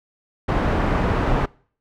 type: low-pass noise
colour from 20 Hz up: pink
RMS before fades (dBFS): -20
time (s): 0.48-1.46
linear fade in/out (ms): 10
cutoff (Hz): 1400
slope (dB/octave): 12
effects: noise-tail reverb RT60 0.5 s tail -24 dB re dry

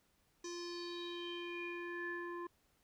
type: tone with low-pass filter sweep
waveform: square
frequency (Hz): 347.5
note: F4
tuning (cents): -9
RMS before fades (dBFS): -44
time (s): 0.44-2.47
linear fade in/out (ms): 5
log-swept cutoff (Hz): 6000 to 1300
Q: 7
effects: pink hiss -75 dBFS RMS until 2.83 s

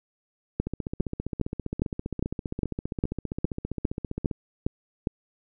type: two click trains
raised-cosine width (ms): 3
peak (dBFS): -17 / -11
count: 56 / 12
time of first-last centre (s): 0.67-4.312 / 0.6-5.072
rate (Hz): 15.1 / 2.46
effects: none

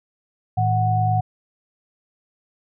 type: tone cluster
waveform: sine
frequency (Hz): 110.1 / 159.6 / 739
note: A2 / D#3 / F#5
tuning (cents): +2 / +44 / -2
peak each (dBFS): -19 / -27 / -20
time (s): 0.57-1.21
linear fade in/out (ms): 10
effects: none

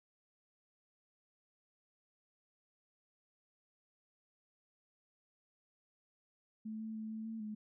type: tone with pitch steps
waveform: sine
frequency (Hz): 218.2 / 220.5 / 218.5 / 219.9 / 223.7 / 213.3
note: A3 / A3 / A3 / A3 / A3 / G#3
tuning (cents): -14 / +4 / -12 / -1 / +29 / +46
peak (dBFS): -40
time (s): 6.65-7.55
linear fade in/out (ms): 10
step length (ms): 150
effects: none

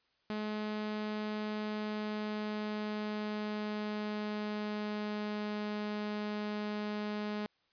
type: tone with pitch glide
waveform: sawtooth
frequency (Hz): 212.5 to 209.7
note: G#3 to G#3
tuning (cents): +40 to +17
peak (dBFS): -31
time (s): 0.3-7.46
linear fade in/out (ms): 0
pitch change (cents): -23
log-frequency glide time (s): 1.62-5.57
effects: white hiss -74 dBFS RMS until 7.72 s + resampled to 11025 Hz

